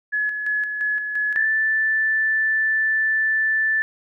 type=tone with tremolo; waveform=sine; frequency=1700 Hz; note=G#6; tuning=40 cents sharp; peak=-19 dBFS; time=0.12-1.46 s; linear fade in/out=20 ms; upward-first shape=square; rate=2.9 Hz; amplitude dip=45%
type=tone; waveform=sine; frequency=1760 Hz; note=A6; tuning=in tune; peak=-17 dBFS; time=1.36-3.82 s; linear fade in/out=0 ms
effects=none